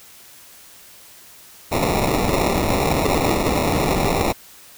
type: noise with sample-and-hold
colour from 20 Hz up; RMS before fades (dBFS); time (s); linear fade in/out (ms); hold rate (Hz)
violet; -19; 1.71-4.33; 20; 1575
effects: white hiss -45 dBFS RMS until 4.77 s